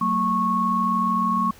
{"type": "tone cluster", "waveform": "sine", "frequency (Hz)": [186.9, 226.5, 1100], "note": ["F#3", "A#3", "C#6"], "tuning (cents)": [18, -50, -14], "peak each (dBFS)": [-27, -26, -20], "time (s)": [0.01, 1.51], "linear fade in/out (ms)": 5, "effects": ["pink hiss -49 dBFS RMS until 1.59 s"]}